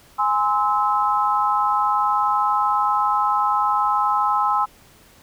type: chord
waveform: sine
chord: Ab augmented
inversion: none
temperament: just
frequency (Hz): 830.6 / 1038.3 / 1297.8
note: Ab5 / C6 / E6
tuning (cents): 0 / -14 / -27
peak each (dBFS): -21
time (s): 0.18-4.66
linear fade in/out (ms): 20
effects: pink hiss -51 dBFS RMS until 5.22 s